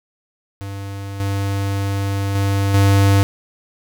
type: tone with level steps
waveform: square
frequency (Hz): 98.9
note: G2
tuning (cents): +16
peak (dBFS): -27 / -19 / -16 / -11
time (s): 0.61-3.23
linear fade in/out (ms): 0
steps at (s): 1.2 / 2.35 / 2.74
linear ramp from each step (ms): 2
effects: none